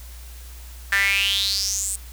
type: tone with high-pass filter sweep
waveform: sawtooth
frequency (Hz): 197.9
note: G3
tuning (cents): +17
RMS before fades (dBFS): -22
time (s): 0.92-1.96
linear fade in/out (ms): 5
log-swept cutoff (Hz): 1700 to 8800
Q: 7.4
effects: added 60 Hz sine -37 dBFS peak until 2.12 s + white hiss -46 dBFS RMS until 2.12 s